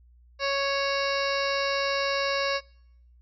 harmonic tone, 554.4 Hz, C#5, in tune, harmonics 1 / 2 / 3 / 4 / 5 / 7 / 8 / 9 / 10, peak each -28 / -31 / -33 / -34 / -35 / -36 / -37 / -38 / -38 dBFS, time 0.39-2.61 s, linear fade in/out 50 ms, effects noise-tail reverb RT60 0.8 s tail -26 dB re dry + added 60 Hz sine -53 dBFS peak until 3.21 s

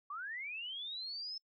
sine linear sweep, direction up, 1108.7 to 5274 Hz, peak -40 dBFS, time 0.1-1.38 s, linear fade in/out 5 ms, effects noise-tail reverb RT60 0.1 s tail -26 dB re dry

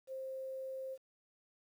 sine tone with quantisation, 528 Hz, C5, 16 cents sharp, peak -40 dBFS, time 0.07-0.98 s, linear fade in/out 50 ms, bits 11, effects none

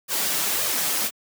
white noise with flanger, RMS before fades -24 dBFS, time 0.08-1.11 s, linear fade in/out 50 ms, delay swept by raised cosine 1.6 to 7 ms, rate 1.8 Hz, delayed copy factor +0.7, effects high-pass 150 Hz 12 dB/octave

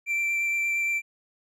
triangle tone with vibrato, 2348 Hz, D7, 1 cent flat, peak -22 dBFS, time 0.06-1.02 s, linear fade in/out 50 ms, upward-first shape sine, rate 8.6 Hz, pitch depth 9 cents each way, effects none

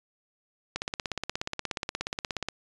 click train, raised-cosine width 0.2 ms, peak -13 dBFS, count 30, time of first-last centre 0.76-2.486 s, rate 16.8 Hz, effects resampled to 22050 Hz

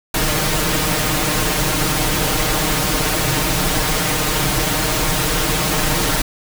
pink noise with comb filter, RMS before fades -18 dBFS, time 0.14-6.22 s, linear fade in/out 5 ms, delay 6.5 ms, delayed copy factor +1, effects none

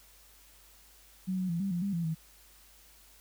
sine tone with pitch steps, 186.7 / 185 / 169.1 / 196 / 174.1 / 199.2 / 169.1 / 160.4 Hz, F#3 / F#3 / E3 / G3 / F3 / G3 / E3 / E3, +16 / 0 / +44 / 0 / -5 / +28 / +44 / -47 cents, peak -29 dBFS, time 1.27-2.15 s, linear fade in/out 20 ms, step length 110 ms, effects added 50 Hz sine -62 dBFS peak until 3.2 s + white hiss -59 dBFS RMS until 3.2 s

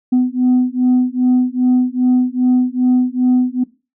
sine beating tone pair, 250.1 / 252.6 Hz, B3 / B3, +22 / +39 cents, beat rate 2.5 Hz, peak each -13 dBFS, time 0.12-3.64 s, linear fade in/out 10 ms, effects noise-tail reverb RT60 0.3 s tail -19 dB re dry + tanh soft clip ceiling -7 dBFS

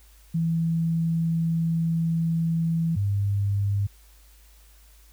sine tone pair in turn, 164.81 / 100.44 Hz, E3 / G2, 0 / +43 cents, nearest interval major sixth, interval 857 cents, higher first, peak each -21 dBFS, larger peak neither, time 0.34-2.96 / 2.96-3.87 s, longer first, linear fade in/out 10 ms, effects added 52 Hz sine -51 dBFS peak until 5.12 s + white hiss -58 dBFS RMS until 5.12 s

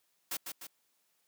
white noise with echo, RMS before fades -36 dBFS, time 0.31-0.37 s, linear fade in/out 5 ms, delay 150 ms, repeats 2, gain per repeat -5 dB, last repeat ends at 0.67 s, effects white hiss -75 dBFS RMS until 1.27 s + high-pass 150 Hz 12 dB/octave

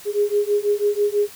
sine beating tone pair, 409.4 / 415.5 Hz, G#4 / G#4, -25 / +1 cents, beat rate 6.1 Hz, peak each -20 dBFS, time 0.05-1.3 s, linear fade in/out 50 ms, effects white hiss -42 dBFS RMS until 1.35 s

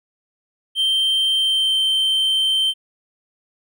triangle tone with pitch glide, 3136 to 3116 Hz, G7 to G7, 0 to -11 cents, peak -14 dBFS, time 0.75-2.74 s, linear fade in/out 50 ms, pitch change -11 cents, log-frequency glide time 1.35-1.78 s, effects none

